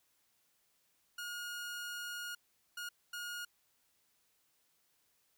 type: tone bursts at uneven times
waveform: sawtooth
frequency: 1433 Hz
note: F6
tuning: 44 cents sharp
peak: -37 dBFS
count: 3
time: 1.18-2.35 / 2.77-2.89 / 3.13-3.45 s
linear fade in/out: 5 ms
effects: white hiss -75 dBFS RMS until 5.37 s